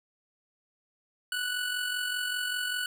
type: tone with amplitude modulation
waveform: 25% pulse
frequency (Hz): 1480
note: F#6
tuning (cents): 0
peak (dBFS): -24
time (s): 1.32-2.86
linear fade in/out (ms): 2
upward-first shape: sine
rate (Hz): 45.1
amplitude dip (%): 45
effects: none